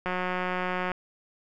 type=click train; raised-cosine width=0.5 ms; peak=-15 dBFS; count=157; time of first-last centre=0.06-0.917 s; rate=182 Hz; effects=none